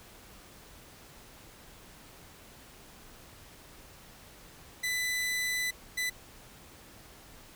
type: tone bursts at uneven times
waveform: sawtooth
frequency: 1997 Hz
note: B6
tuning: 19 cents sharp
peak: -26 dBFS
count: 2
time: 4.83-5.71 / 5.97-6.1 s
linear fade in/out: 10 ms
effects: pink hiss -53 dBFS RMS until 7.55 s